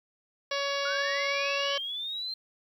harmonic tone, 561 Hz, C#5, 21 cents sharp, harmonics 1 / 2 / 3 / 4 / 5 / 6 / 7 / 8 / 9 / 10, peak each -32 / -35 / -37 / -38 / -39 / -40 / -40 / -41 / -42 / -42 dBFS, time 0.51-1.78 s, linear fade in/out 5 ms
sine linear sweep, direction up, 1396.9 to 4178 Hz, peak -32 dBFS, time 0.85-2.34 s, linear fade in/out 5 ms
effects 10-bit

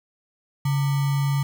sine tone with sample-and-hold, 140 Hz, C#3, 18 cents sharp, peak -19 dBFS, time 0.65-1.43 s, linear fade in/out 5 ms, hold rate 1050 Hz, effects none

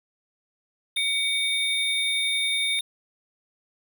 square tone, 3650 Hz, A#7, 37 cents flat, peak -25 dBFS, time 0.96-2.81 s, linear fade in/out 5 ms
sine tone with tremolo, 2262 Hz, C#7, 34 cents sharp, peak -25 dBFS, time 0.97-2.79 s, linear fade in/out 0 ms, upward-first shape triangle, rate 11 Hz, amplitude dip 25%
effects none

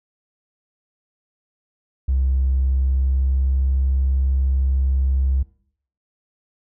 triangle tone with pitch glide, 65.8 to 66.49 Hz, C2 to C2, +10 to +28 cents, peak -12 dBFS, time 2.08-5.43 s, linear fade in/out 10 ms, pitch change +18 cents, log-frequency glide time 2.66-3.72 s, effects noise-tail reverb RT60 0.6 s tail -24 dB re dry + tanh soft clip ceiling -13 dBFS

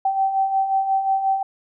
sine beating tone pair, 770 / 775.6 Hz, G5 / G5, -31 / -19 cents, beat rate 5.6 Hz, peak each -26 / -18 dBFS, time 0.05-1.43 s, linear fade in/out 5 ms, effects none

